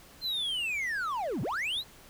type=linear two-way sweep; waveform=triangle; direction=down then up; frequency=4186 to 98.9 to 4186 Hz; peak=-28 dBFS; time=0.21-1.84 s; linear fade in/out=50 ms; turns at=1.42 s; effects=pink hiss -54 dBFS RMS until 2.09 s